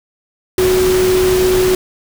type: tone in noise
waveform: sine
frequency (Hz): 370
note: F#4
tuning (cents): 0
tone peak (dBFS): -10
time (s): 0.58-1.75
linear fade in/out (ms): 2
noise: pink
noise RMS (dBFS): -20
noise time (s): 0.58-1.75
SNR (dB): +7
effects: none